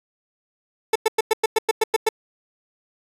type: tone bursts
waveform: 30% pulse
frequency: 441.4 Hz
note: A4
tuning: 5 cents sharp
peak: -12 dBFS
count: 10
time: 0.93-2.09 s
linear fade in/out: 5 ms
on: 26 ms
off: 100 ms
effects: resampled to 32000 Hz